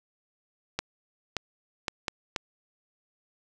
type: clicks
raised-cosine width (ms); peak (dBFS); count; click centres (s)
0.2; -11; 5; 0.79 / 1.367 / 1.882 / 2.082 / 2.362
effects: none